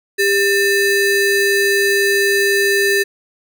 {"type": "ring-modulated tone", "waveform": "square", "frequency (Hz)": 1094, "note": "C#6", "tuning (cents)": -23, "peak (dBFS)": -10, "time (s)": [0.18, 3.04], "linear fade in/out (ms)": 20, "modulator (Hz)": 696, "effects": []}